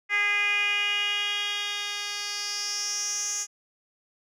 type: tone with band-pass filter sweep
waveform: 10% pulse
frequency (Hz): 410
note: G#4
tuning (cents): -22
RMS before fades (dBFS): -28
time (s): 0.09-3.47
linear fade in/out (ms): 50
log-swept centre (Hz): 2100 to 6700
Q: 4.9
effects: none